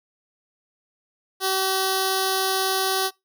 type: tone with notch filter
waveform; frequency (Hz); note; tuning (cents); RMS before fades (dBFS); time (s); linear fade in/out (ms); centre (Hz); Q
5% pulse; 381.4; G4; -47; -23; 1.4-3.11; 50; 2300; 0.85
effects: noise-tail reverb RT60 0.2 s tail -24 dB re dry